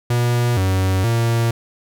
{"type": "tone with pitch steps", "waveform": "45% pulse", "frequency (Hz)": [120.4, 94.5, 116.2], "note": ["B2", "F#2", "A#2"], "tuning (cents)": [-44, 37, -5], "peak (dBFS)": -15, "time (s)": [0.1, 1.51], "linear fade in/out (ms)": 5, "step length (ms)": 470, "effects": []}